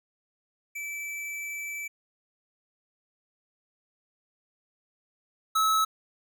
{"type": "tone pair in turn", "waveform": "square", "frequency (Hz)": [2316, 1296.1], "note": ["D7", "E6"], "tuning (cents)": [-25, -30], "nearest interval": "minor seventh", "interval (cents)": 1005, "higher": "first", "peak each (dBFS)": [-34, -22], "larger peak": "second", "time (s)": [[0.75, 1.88], [5.55, 5.85]], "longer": "first", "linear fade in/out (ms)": 10, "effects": []}